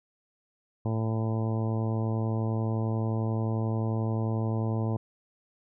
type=harmonic tone; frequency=111.4 Hz; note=A2; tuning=22 cents sharp; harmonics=1 / 2 / 3 / 4 / 5 / 6 / 7 / 8 / 9; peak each=-27 / -33 / -37 / -39 / -41 / -43 / -44 / -45 / -46 dBFS; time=0.85-4.97 s; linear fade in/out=5 ms; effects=none